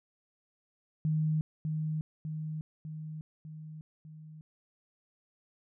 sine tone with echo, 155.56 Hz, D#3, in tune, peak -26 dBFS, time 1.05-1.41 s, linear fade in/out 0 ms, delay 600 ms, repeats 5, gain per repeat -4 dB, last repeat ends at 4.41 s, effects none

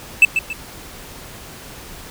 triangle tone with echo, 2637 Hz, E7, in tune, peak -3 dBFS, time 0.22-0.25 s, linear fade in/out 2 ms, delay 140 ms, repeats 2, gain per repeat -9 dB, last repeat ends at 0.53 s, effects pink hiss -37 dBFS RMS until 2.1 s

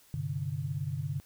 sine chord, G suspended fourth, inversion none, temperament equal with one note detuned, 98 / 129.31 / 146.83 Hz, G2 / C3 / D3, 0 / -20 / 0 cents, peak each -38 / -36 / -34 dBFS, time 0.14-1.2 s, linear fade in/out 0 ms, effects white hiss -61 dBFS RMS until 1.25 s

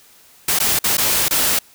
white noise with dropouts, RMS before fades -17 dBFS, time 0.48-1.59 s, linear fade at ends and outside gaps 5 ms, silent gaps 0.589-0.6 / 0.79-0.84 / 0.971-0.98 / 1.284-1.308 s, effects white hiss -49 dBFS RMS until 1.74 s

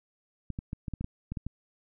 clicks, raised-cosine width 5 ms, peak -22 dBFS, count 10, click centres 0.503 / 0.589 / 0.731 / 0.882 / 0.937 / 1.01 / 1.044 / 1.32 / 1.372 / 1.466 s, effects none

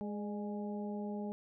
harmonic tone with a mistuned harmonic, 207.7 Hz, G#3, in tune, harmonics 1 / 2 / 3 / 4, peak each -38 / -44 / -48 / -49 dBFS, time 0.01-1.32 s, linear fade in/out 0 ms, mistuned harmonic 3, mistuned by -47 cents, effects none

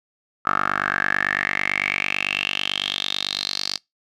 10% pulse tone with band-pass filter sweep, 49 Hz, G1, in tune, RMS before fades -24 dBFS, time 0.45-3.78 s, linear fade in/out 20 ms, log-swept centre 1300 to 4700 Hz, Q 7.1, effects noise-tail reverb RT60 0.2 s tail -26 dB re dry

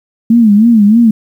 sine tone with vibrato, 219.2 Hz, A3, 6 cents flat, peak -3 dBFS, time 0.3-1.11 s, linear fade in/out 5 ms, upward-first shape sine, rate 3.2 Hz, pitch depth 140 cents each way, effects 7-bit

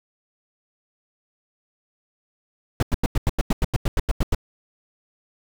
brown noise bursts, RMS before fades -18 dBFS, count 14, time 2.8-4.348 s, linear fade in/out 2 ms, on 27 ms, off 90 ms, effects none

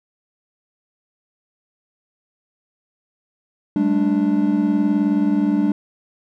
triangle chord, G suspended second, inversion none, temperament equal with one note detuned, 196 / 215.1 / 293.7 Hz, G3 / A3 / D4, 0 / -39 / 0 cents, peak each -19 / -19 / -16 dBFS, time 3.76-5.72 s, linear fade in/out 2 ms, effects none

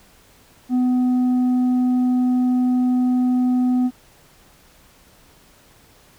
sine tone with tanh clipping, 250.7 Hz, B3, 26 cents sharp, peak -16 dBFS, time 0.69-3.91 s, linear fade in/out 50 ms, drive 4 dB, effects pink hiss -52 dBFS RMS until 6.18 s

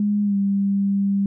sine tone with pitch glide, 206.3 to 198.35 Hz, G#3 to G3, -11 to +21 cents, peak -17 dBFS, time 0-1.26 s, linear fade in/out 2 ms, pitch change -68 cents, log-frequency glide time 0.23-0.36 s, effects none

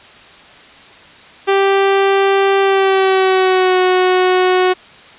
sawtooth tone with pitch glide, 392 to 367.9 Hz, G4 to F#4, 0 to -10 cents, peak -6 dBFS, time 1.47-4.74 s, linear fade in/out 20 ms, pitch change -110 cents, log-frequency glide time 2.6-3.78 s, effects white hiss -40 dBFS RMS until 5.18 s + resampled to 8000 Hz

